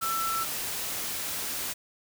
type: tone in noise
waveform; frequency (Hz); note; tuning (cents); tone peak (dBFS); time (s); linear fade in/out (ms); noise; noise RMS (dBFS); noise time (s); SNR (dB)
sine; 1332; E6; +18; -28; 0.01-0.45; 20; white; -33; 0.01-1.74; +2
effects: none